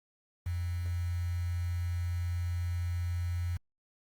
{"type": "tone with quantisation", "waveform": "sine", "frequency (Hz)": 87.2, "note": "F2", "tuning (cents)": -2, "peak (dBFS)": -30, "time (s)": [0.46, 3.57], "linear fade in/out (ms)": 5, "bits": 8, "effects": ["Opus 32 kbps"]}